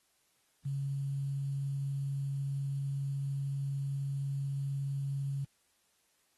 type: tone with quantisation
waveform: sine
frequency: 138.59 Hz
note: C#3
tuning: in tune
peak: -32 dBFS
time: 0.65-5.45 s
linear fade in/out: 10 ms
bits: 10
effects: white hiss -73 dBFS RMS until 6.37 s + AAC 32 kbps